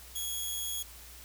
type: tone with amplitude modulation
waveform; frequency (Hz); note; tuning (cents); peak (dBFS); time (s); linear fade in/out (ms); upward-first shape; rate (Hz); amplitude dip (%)
10% pulse; 3332; G#7; +5; -24; 0.15-0.83; 10; sine; 103; 25
effects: added 60 Hz sine -52 dBFS peak until 1.24 s + white hiss -51 dBFS RMS until 1.24 s